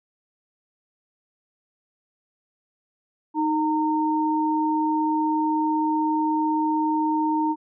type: tone pair together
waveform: sine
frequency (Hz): 311.1 / 917.3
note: D#4 / A#5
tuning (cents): 0 / -28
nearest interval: octave + perfect fifth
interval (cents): 1872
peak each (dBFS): -22 / -23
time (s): 3.34-7.56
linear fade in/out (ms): 50
effects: none